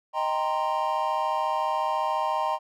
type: chord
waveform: triangle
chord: C minor seventh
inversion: first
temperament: equal with one note detuned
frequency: 622.3 / 786.7 / 932.3 / 1046.5 Hz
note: Eb5 / G5 / Bb5 / C6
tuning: 0 / +6 / 0 / 0 cents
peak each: -29 / -28 / -26 / -28 dBFS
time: 0.13-2.59 s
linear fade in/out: 50 ms
effects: none